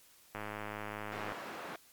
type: click train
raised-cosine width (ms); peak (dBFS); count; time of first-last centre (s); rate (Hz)
0.5; -25; 103; 0.35-1.321; 105
type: band-pass noise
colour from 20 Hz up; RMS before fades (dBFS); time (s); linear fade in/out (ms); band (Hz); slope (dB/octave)
white; -44; 1.12-1.76; 2; 200 to 1400; 12
effects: white hiss -62 dBFS RMS until 1.92 s + MP3 96 kbps